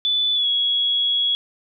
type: tone with pitch glide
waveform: sine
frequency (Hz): 3484 to 3340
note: A7 to G#7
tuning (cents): -18 to +9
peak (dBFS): -17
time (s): 0.05-1.35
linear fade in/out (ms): 0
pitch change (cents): -73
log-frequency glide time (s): 0.34-0.47
effects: none